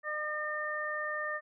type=harmonic tone; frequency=605 Hz; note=D#5; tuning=49 cents flat; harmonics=1 / 2 / 3; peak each=-39 / -38 / -35 dBFS; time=0.03-1.41 s; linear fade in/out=50 ms; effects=none